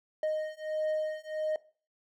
triangle beating tone pair, 619 / 620.5 Hz, D#5 / D#5, -9 / -5 cents, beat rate 1.5 Hz, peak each -31 dBFS, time 0.23-1.56 s, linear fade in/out 2 ms, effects noise-tail reverb RT60 0.4 s tail -20 dB re dry

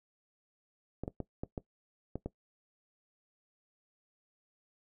clicks, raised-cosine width 2 ms, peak -23 dBFS, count 7, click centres 1.036 / 1.079 / 1.203 / 1.435 / 1.578 / 2.156 / 2.26 s, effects noise-tail reverb RT60 0.1 s tail -18 dB re dry

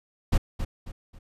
brown noise with echo, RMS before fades -19 dBFS, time 0.32-0.38 s, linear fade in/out 10 ms, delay 270 ms, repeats 3, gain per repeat -9 dB, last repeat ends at 1.19 s, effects resampled to 32000 Hz

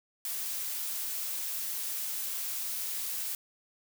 blue noise, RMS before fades -35 dBFS, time 0.25-3.35 s, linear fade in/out 2 ms, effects none

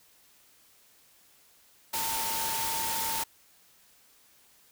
sine tone in noise, 900 Hz, A5, 39 cents sharp, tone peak -34 dBFS, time 1.93-3.24 s, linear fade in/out 10 ms, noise white, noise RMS -32 dBFS, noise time 1.93-3.24 s, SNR -5 dB, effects white hiss -61 dBFS RMS until 4.71 s

